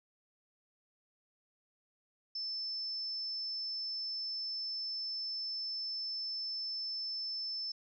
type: tone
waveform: sine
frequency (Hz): 5280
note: E8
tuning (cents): +2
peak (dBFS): -36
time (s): 2.35-7.72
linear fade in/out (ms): 5
effects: none